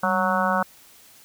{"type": "harmonic tone with a mistuned harmonic", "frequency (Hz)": 185, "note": "F#3", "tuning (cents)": 0, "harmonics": [1, 3, 4, 5, 6, 7, 8], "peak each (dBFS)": [-27, -27, -27, -27, -27, -27, -27], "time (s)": [0.03, 0.63], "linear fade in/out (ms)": 5, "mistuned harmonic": 1, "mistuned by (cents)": 90, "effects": ["white hiss -51 dBFS RMS until 1.24 s"]}